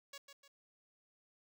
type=tone with echo; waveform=5% pulse; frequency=559 Hz; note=C#5; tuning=14 cents sharp; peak=-36 dBFS; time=0.13-0.18 s; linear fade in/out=5 ms; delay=150 ms; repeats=2; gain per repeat=-7 dB; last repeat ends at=0.48 s; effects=none